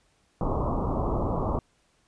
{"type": "low-pass noise", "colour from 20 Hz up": "pink", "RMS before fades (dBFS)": -27, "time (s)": [0.41, 1.59], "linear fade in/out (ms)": 2, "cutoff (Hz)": 1200, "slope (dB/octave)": 96, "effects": ["pink hiss -67 dBFS RMS until 2.07 s", "resampled to 22050 Hz"]}